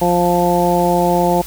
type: harmonic tone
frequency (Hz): 175.3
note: F3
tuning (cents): +7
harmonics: 1 / 2 / 3 / 4 / 5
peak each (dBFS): -18 / -18 / -18 / -18 / -18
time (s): 0.01-1.42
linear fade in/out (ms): 10
effects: added 50 Hz sine -33 dBFS peak until 1.46 s + white hiss -33 dBFS RMS until 1.46 s